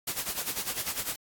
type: noise with tremolo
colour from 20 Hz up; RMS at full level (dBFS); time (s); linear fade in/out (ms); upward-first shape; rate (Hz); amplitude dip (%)
white; -30; 0.07-1.16; 5; sine; 10; 75
effects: AAC 64 kbps